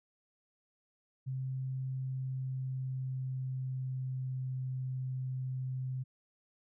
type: tone with pitch glide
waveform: sine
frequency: 131.2 to 129.54 Hz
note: C3 to C3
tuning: +5 to -17 cents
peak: -34 dBFS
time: 1.26-6.04 s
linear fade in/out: 20 ms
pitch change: -22 cents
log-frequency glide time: 1.92-4.58 s
effects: none